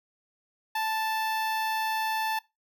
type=tone with notch filter; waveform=sawtooth; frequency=880 Hz; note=A5; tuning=in tune; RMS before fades=-29 dBFS; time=0.75-2.39 s; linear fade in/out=5 ms; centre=7600 Hz; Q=1.2; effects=noise-tail reverb RT60 0.2 s tail -20 dB re dry